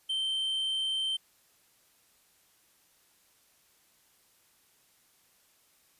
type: tone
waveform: triangle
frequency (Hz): 3116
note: G7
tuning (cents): -11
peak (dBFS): -27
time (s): 0.09-1.17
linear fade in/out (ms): 10
effects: white hiss -66 dBFS RMS until 5.99 s + resampled to 32000 Hz